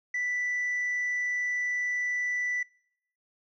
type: tone with tanh clipping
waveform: sine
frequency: 1975.5 Hz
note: B6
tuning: in tune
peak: -28 dBFS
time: 0.14-2.63 s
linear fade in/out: 5 ms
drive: 1 dB
effects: noise-tail reverb RT60 0.8 s tail -26 dB re dry